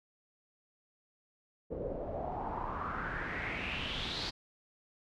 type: noise with low-pass filter sweep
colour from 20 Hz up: pink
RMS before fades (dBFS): -38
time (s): 1.7-4.31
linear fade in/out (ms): 20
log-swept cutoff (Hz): 440 to 4500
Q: 5.1
effects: none